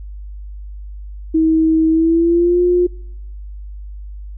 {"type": "tone with pitch glide", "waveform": "sine", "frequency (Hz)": [320, 355.1], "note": ["D#4", "F4"], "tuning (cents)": [49, 29], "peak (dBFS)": -10, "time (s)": [1.34, 2.87], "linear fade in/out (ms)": 10, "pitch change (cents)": 180, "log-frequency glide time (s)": [1.9, 2.61], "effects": ["noise-tail reverb RT60 0.9 s tail -26 dB re dry", "added 50 Hz sine -28 dBFS peak until 4.37 s"]}